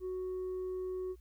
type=tone with tanh clipping; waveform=sine; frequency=370 Hz; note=F#4; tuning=in tune; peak=-36 dBFS; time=0-1.16 s; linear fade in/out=50 ms; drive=1 dB; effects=added 60 Hz sine -54 dBFS peak until 1.2 s + white hiss -75 dBFS RMS until 1.2 s